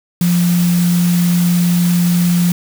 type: tone in noise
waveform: sine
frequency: 174.9 Hz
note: F3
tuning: 3 cents sharp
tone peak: -10 dBFS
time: 0.21-2.52 s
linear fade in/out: 2 ms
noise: white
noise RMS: -25 dBFS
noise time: 0.21-2.52 s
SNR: +12 dB
effects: none